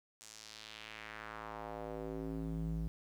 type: tone with band-pass filter sweep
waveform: square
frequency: 54.5 Hz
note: A1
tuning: 16 cents flat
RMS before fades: -43 dBFS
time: 0.21-2.88 s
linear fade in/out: 0 ms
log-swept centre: 7600 to 120 Hz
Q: 1.7
effects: 11-bit